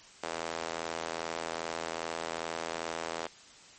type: tone with high-pass filter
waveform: sawtooth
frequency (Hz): 82.5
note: E2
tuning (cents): +2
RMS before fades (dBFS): -37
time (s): 0.23-3.27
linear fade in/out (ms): 5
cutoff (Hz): 550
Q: 1.1
effects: white hiss -54 dBFS RMS until 3.78 s + MP3 32 kbps